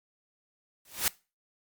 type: noise with exponential growth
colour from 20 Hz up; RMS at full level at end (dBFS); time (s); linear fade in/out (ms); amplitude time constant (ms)
white; -23; 0.85-1.08; 2; 50
effects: noise-tail reverb RT60 0.3 s tail -22 dB re dry + Opus 48 kbps